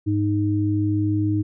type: tone pair together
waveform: sine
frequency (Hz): 103.48 / 310.1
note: G#2 / D#4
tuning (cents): -6 / -6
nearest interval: octave + perfect fifth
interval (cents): 1900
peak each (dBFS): -21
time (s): 0.06-1.43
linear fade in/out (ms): 20
effects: none